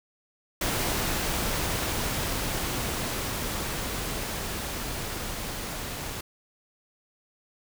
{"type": "noise with level ramp", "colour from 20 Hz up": "pink", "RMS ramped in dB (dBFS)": [-27, -35], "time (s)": [0.61, 6.21], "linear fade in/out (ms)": 5, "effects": []}